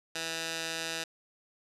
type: tone with band-pass filter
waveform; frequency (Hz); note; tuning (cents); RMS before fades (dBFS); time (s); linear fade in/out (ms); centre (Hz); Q
15% pulse; 163.5; E3; -14; -36; 0.15-1.04; 5; 4400; 0.78
effects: resampled to 32000 Hz